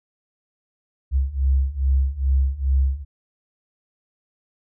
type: beating tone pair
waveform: sine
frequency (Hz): 65.9 / 68.3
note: C2 / C#2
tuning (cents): +13 / -25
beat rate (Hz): 2.4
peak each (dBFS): -21 / -19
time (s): 1.11-3.05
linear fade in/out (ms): 50
effects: none